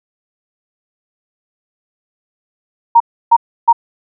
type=tone bursts; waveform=sine; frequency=932.3 Hz; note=A#5; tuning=in tune; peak=-3 dBFS; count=3; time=2.95-3.729 s; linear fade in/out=10 ms; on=53 ms; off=310 ms; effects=none